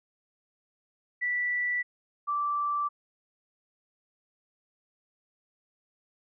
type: tone pair in turn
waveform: sine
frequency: 1964 / 1167.8 Hz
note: B6 / D6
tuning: -10 / -10 cents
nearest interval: major sixth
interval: 900 cents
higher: first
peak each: -26 dBFS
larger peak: neither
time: 1.21-1.83 / 2.27-2.89 s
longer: neither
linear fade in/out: 20 ms
effects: none